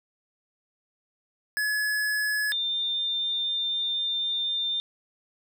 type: tone pair in turn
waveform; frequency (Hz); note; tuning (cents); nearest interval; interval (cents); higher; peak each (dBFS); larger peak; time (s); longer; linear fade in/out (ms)
square / sine; 1700 / 3602; G#6 / A7; +40 / +40; octave + minor second; 1300; second; -25; neither; 1.57-2.52 / 2.52-4.8; second; 0
effects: none